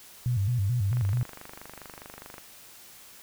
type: tone with vibrato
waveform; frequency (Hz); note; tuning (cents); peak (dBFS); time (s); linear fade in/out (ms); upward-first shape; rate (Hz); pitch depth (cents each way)
sine; 110; A2; 0; -23; 0.26-1.23; 0; square; 4.6; 190
type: click train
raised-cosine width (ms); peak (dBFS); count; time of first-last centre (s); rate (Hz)
0.5; -27; 37; 0.93-2.382; 24.8
effects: white hiss -50 dBFS RMS until 3.22 s